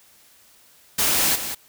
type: noise with echo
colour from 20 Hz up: white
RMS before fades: -20 dBFS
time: 0.98-1.36 s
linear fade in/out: 10 ms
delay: 190 ms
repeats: 1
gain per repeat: -9 dB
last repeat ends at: 1.55 s
effects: white hiss -54 dBFS RMS until 1.68 s